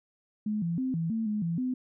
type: tone with pitch steps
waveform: sine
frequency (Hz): 212.1 / 169 / 259.7 / 164.6 / 224.1 / 211 / 167.8 / 254.4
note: G#3 / E3 / C4 / E3 / A3 / G#3 / E3 / C4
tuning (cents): +37 / +43 / -13 / -2 / +32 / +28 / +31 / -48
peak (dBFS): -27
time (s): 0.46-1.74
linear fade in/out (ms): 5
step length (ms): 160
effects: none